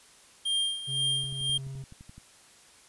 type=tone with tremolo; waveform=square; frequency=3200 Hz; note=G7; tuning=35 cents sharp; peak=-25 dBFS; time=0.45-1.58 s; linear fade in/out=10 ms; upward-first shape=sine; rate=2 Hz; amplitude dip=75%
type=tone with vibrato; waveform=triangle; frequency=134.6 Hz; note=C3; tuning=49 cents sharp; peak=-34 dBFS; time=0.87-1.84 s; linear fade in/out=20 ms; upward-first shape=sine; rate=17 Hz; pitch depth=12 cents each way
type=click train; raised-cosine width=5 ms; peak=-35 dBFS; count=12; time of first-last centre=1.24-2.18 s; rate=11.7 Hz
effects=white hiss -56 dBFS RMS until 2.88 s + resampled to 24000 Hz